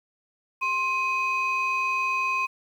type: tone pair together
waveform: sine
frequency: 1057.4 / 2515 Hz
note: C6 / D#7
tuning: +18 / +18 cents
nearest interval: octave + minor third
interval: 1500 cents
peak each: -24 dBFS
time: 0.61-2.47 s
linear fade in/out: 20 ms
effects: tanh soft clip ceiling -19 dBFS + 9-bit